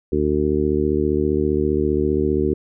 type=harmonic tone; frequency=75.1 Hz; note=D2; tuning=39 cents sharp; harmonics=1 / 2 / 3 / 4 / 5 / 6; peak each=-25 / -28 / -25 / -23 / -20 / -26 dBFS; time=0.12-2.54 s; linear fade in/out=5 ms; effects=none